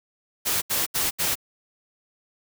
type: noise bursts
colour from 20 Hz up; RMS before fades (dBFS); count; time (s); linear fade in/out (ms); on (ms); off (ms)
white; -24; 4; 0.45-1.355; 20; 170; 75
effects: none

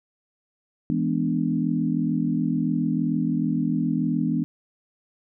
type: chord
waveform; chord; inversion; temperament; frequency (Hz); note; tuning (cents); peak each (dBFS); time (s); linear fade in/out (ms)
sine; E dominant seventh; none; equal; 164.81 / 207.7 / 246.9 / 293.7; E3 / G#3 / B3 / D4; 0 / 0 / 0 / 0; -26 / -28 / -25 / -27; 0.9-4.44; 0
effects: none

